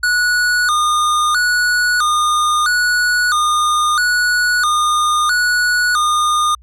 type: tone with vibrato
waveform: square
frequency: 1337 Hz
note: E6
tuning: 24 cents sharp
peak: -13 dBFS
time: 0.03-6.55 s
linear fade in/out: 5 ms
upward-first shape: square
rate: 0.76 Hz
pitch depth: 160 cents each way
effects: added 60 Hz sine -41 dBFS peak until 6.62 s + low-pass 11000 Hz 12 dB/octave